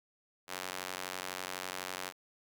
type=tone with high-pass filter; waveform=square; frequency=46 Hz; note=F#1; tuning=9 cents flat; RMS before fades=-41 dBFS; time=0.47-2.13 s; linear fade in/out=50 ms; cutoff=770 Hz; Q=0.51; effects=none